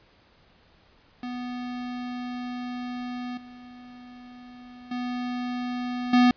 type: tone with level steps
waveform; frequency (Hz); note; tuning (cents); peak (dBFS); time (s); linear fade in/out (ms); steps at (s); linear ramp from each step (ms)
square; 246.9; B3; 0; -32 / -44 / -29 / -16; 1.23-6.31; 2; 3.37 / 4.91 / 6.13; 5
effects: pink hiss -59 dBFS RMS until 6.36 s + resampled to 11025 Hz